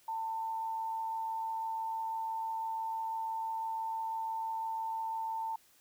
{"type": "tone with amplitude modulation", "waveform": "sine", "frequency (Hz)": 896, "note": "A5", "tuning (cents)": 31, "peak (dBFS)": -32, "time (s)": [0.08, 5.56], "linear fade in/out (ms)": 5, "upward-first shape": "sine", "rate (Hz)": 106, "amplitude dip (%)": 35, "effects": ["white hiss -65 dBFS RMS until 5.8 s"]}